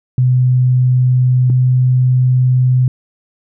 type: tone pair in turn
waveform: sine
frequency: 126.6 / 127.18 Hz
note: B2 / C3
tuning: +43 / -49 cents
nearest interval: unison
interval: 8 cents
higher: second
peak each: -8 dBFS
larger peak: neither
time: 0.18-1.5 / 1.5-2.88 s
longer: second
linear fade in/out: 2 ms
effects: none